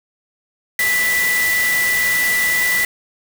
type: tone in noise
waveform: sine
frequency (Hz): 1975.5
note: B6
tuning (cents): 0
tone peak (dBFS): -15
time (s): 0.79-2.85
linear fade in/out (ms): 2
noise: white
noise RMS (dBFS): -23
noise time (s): 0.79-2.85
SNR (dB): +5
effects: none